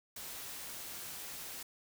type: noise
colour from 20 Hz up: white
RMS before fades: -45 dBFS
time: 0.16-1.63 s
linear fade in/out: 5 ms
effects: none